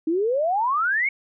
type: exponential sweep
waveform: sine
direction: up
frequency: 308.4 to 2250 Hz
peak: -19 dBFS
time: 0.07-1.09 s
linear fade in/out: 5 ms
effects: none